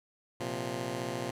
10% pulse chord, Bb suspended second, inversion none, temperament just, 116.54 / 131.11 / 174.81 Hz, Bb2 / C3 / F3, 0 / +4 / +2 cents, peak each -30 / -30 / -33 dBFS, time 0.4-1.31 s, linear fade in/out 5 ms, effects low-pass 12000 Hz 12 dB/octave

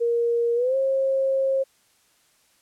sine tone with pitch glide, 470 to 536.8 Hz, A#4 to C5, +14 to +44 cents, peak -19 dBFS, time 0-1.64 s, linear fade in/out 20 ms, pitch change +230 cents, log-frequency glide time 0.55-0.76 s, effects white hiss -62 dBFS RMS until 2.61 s + low-pass 11000 Hz 12 dB/octave

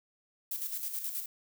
violet noise with tremolo, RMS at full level -35 dBFS, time 0.51-1.26 s, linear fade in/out 5 ms, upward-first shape square, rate 9.4 Hz, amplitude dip 50%, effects none

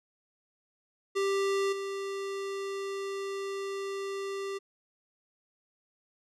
square tone with level steps, 393.3 Hz, G4, 6 cents sharp, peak -27 / -34 dBFS, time 1.15-4.59 s, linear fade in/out 20 ms, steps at 1.72 s, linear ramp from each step 10 ms, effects low-pass 8000 Hz 12 dB/octave

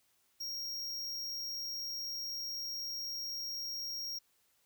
square tone, 5588 Hz, F8, in tune, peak -38 dBFS, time 0.4-4.19 s, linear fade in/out 10 ms, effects white hiss -73 dBFS RMS until 4.65 s

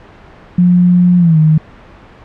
sine tone with pitch glide, 178 to 155.86 Hz, F3 to D#3, +33 to +3 cents, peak -5 dBFS, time 0.58-1.58 s, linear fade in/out 5 ms, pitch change -230 cents, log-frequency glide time 1.18-1.38 s, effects pink hiss -38 dBFS RMS until 2.24 s + low-pass 2000 Hz 12 dB/octave

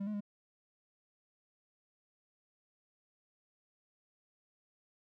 triangle tone with pitch steps, 198.5 / 211.4 / 204.6 Hz, G3 / G#3 / G#3, +22 / +31 / -26 cents, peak -33 dBFS, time 0-0.207 s, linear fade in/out 10 ms, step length 69 ms, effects none

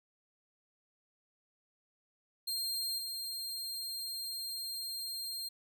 sawtooth tone with level steps, 4196 Hz, C8, 4 cents sharp, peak -31 / -35 dBFS, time 2.47-5.49 s, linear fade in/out 10 ms, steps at 2.98 s, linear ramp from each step 5 ms, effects none

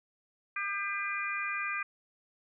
harmonic tone with a mistuned harmonic, 401.8 Hz, G4, 43 cents sharp, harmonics 3 / 4 / 5 / 6, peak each -37 / -37 / -39 / -36 dBFS, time 0.56-1.83 s, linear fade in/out 5 ms, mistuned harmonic 4, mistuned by -20 cents, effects none

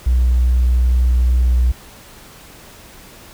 triangle tone with vibrato, 61.74 Hz, B1, in tune, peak -7 dBFS, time 0.06-1.72 s, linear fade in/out 10 ms, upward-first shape triangle, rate 2.5 Hz, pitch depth 8 cents each way, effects tanh soft clip ceiling -8 dBFS + pink hiss -41 dBFS RMS until 3.33 s

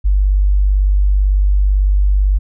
sine tone, 49 Hz, G1, in tune, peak -9 dBFS, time 0.04-2.39 s, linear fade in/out 20 ms, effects none

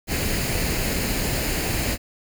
pink noise with comb filter, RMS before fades -24 dBFS, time 0.07-1.98 s, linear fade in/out 50 ms, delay 0.43 ms, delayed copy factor +0.5, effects none

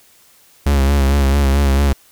45% pulse tone with vibrato, 69.3 Hz, C#2, in tune, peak -11 dBFS, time 0.66-1.93 s, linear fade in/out 5 ms, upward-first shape sine, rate 4.5 Hz, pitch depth 49 cents each way, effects white hiss -50 dBFS RMS until 2.11 s

